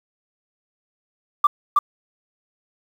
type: tone with echo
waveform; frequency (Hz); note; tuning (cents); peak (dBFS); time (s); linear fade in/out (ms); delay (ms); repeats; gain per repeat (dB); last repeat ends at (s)
sine; 1174.7; D6; 0; -9; 1.44-1.47; 5; 320; 1; -2; 1.79
effects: tanh soft clip ceiling -6 dBFS + 7-bit